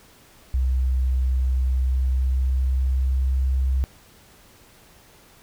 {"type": "tone with pitch glide", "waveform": "sine", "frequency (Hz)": [64.3, 65.61], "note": ["C2", "C2"], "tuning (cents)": [-30, 5], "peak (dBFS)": -18, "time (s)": [0.54, 3.84], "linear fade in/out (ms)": 0, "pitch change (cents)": 35, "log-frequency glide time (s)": [1.75, 3.43], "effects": ["pink hiss -52 dBFS RMS until 5.42 s"]}